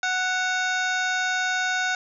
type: harmonic tone with a mistuned harmonic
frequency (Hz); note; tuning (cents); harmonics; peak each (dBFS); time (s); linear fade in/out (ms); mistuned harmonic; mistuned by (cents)
740; F#5; 0; 1 / 2 / 3 / 4 / 5 / 6 / 7 / 8 / 9; -29 / -24 / -33 / -39 / -33 / -42 / -40 / -42 / -37; 0.03-1.95; 2; 4; -130
effects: none